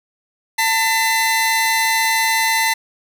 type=tone pair together; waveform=sawtooth; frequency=894.9 / 2027 Hz; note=A5 / B6; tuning=+29 / +45 cents; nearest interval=octave + major second; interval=1416 cents; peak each=-14 dBFS; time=0.58-2.74 s; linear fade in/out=10 ms; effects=none